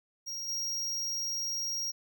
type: tone with level steps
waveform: square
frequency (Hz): 5620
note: F8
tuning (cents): +10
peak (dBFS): -36 / -32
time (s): 0.26-1.92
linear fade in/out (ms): 20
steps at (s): 0.48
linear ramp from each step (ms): 10
effects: none